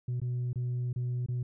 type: tone with dropouts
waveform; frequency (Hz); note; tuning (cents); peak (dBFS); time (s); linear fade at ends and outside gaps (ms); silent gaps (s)
sine; 123.47; B2; 0; -27; 0.08-1.43; 5; 0.201-0.216 / 0.531-0.557 / 0.93-0.96 / 1.262-1.285
effects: tanh soft clip ceiling -28 dBFS